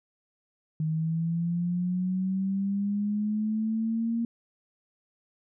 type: linear sweep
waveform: sine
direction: up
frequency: 155.56 to 233.1 Hz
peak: -25 dBFS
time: 0.8-4.25 s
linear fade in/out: 2 ms
effects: none